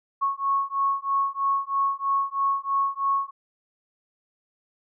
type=beating tone pair; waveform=sine; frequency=1100 / 1103.1 Hz; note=C#6 / C#6; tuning=-14 / -9 cents; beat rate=3.1 Hz; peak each=-25 dBFS; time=0.21-3.31 s; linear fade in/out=20 ms; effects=none